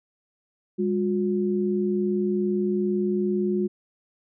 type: tone pair together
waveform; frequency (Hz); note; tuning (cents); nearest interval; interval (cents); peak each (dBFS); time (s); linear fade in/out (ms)
sine; 202.2 / 359.8; G#3 / F#4; -46 / -48; minor seventh; 998; -24; 0.78-3.68; 20
effects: none